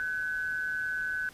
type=tone pair together; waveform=sine; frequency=1513 / 1670.8 Hz; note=F#6 / G#6; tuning=+38 / +10 cents; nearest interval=major second; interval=172 cents; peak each=-30 / -38 dBFS; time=0-1.29 s; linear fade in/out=0 ms; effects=pink hiss -53 dBFS RMS until 1.33 s + resampled to 32000 Hz